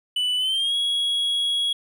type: tone with pitch glide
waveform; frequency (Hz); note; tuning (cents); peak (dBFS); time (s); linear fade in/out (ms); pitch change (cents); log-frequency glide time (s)
triangle; 2980 to 3326; F#7 to G#7; +12 to +2; -19; 0.16-1.73; 5; +190; 0.37-0.75
effects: none